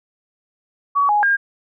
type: tone with pitch steps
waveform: sine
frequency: 1131 / 832 / 1612 Hz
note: C#6 / G#5 / G6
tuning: +34 / +3 / +48 cents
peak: -13 dBFS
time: 0.95-1.37 s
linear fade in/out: 20 ms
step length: 140 ms
effects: none